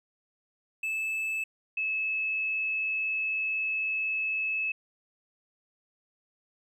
triangle / sine tone pair in turn, 2619 / 2598 Hz, E7 / E7, -12 / -26 cents, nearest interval unison, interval 14 cents, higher first, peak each -27 dBFS, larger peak neither, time 0.83-1.44 / 1.77-4.72 s, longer second, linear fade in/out 5 ms, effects none

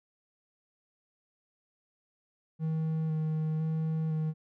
triangle tone with vibrato, 157.9 Hz, D#3, 26 cents sharp, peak -26 dBFS, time 2.59-4.34 s, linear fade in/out 50 ms, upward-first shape square, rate 0.99 Hz, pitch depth 13 cents each way, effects none

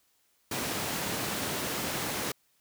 pink high-pass noise, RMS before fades -33 dBFS, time 0.51-2.32 s, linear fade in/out 5 ms, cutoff 140 Hz, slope 12 dB/octave, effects white hiss -70 dBFS RMS until 2.6 s

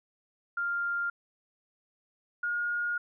sine tone pair in turn, 1398 / 1429 Hz, F6 / F6, +1 / +39 cents, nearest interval unison, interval 38 cents, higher second, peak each -28 dBFS, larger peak neither, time 0.57-1.1 / 2.43-2.98 s, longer second, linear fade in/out 5 ms, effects none

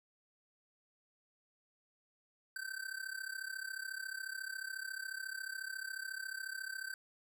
square tone with amplitude modulation, 1548 Hz, G6, 22 cents flat, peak -38 dBFS, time 2.56-6.94 s, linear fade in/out 2 ms, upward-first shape sine, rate 34.1 Hz, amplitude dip 85%, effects none

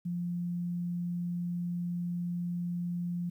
sine tone, 174.61 Hz, F3, in tune, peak -31 dBFS, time 0.05-3.3 s, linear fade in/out 10 ms, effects 11-bit

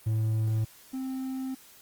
triangle tone pair in turn, 110 / 262.3 Hz, A2 / C4, 0 / +4 cents, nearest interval octave + minor third, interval 1504 cents, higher second, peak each -22 / -29 dBFS, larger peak first, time 0.06-0.65 / 0.93-1.55 s, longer second, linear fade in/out 10 ms, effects white hiss -54 dBFS RMS until 1.81 s + Opus 24 kbps

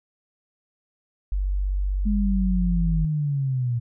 sine tone, 47.98 Hz, G1, 36 cents flat, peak -21 dBFS, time 1.32-3.05 s, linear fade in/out 0 ms
sine linear sweep, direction down, 210 to 116.54 Hz, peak -21 dBFS, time 2.05-3.8 s, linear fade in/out 20 ms
effects none

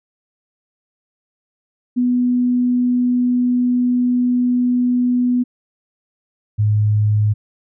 sine tone pair in turn, 246.9 / 105.68 Hz, B3 / G#2, 0 / +31 cents, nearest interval octave + minor third, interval 1469 cents, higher first, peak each -13 / -12 dBFS, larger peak second, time 1.96-5.44 / 6.58-7.34 s, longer first, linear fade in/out 20 ms, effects none

